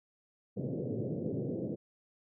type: band-pass noise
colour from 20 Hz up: pink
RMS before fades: -36 dBFS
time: 0.56-1.76 s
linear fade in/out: 20 ms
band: 110 to 540 Hz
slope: 48 dB/octave
effects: none